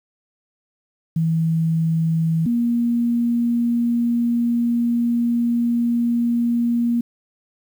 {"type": "tone pair in turn", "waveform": "sine", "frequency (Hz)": [162.6, 236.6], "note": ["E3", "A#3"], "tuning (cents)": [-23, 26], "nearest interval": "tritone", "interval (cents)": 649, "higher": "second", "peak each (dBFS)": -16, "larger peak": "neither", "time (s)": [[1.16, 2.46], [2.46, 7.01]], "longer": "second", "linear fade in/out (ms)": 5, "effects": ["8-bit"]}